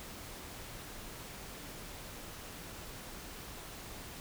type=silence; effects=pink hiss -47 dBFS RMS until 4.2 s